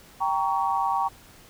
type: chord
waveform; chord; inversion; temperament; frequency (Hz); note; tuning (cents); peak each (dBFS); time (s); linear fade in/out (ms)
sine; G diminished; none; equal with one note detuned; 784 / 932.3 / 1122.3; G5 / Bb5 / Db6; 0 / 0 / +21; -26 / -26 / -27; 0.2-1.09; 20
effects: pink hiss -51 dBFS RMS until 1.49 s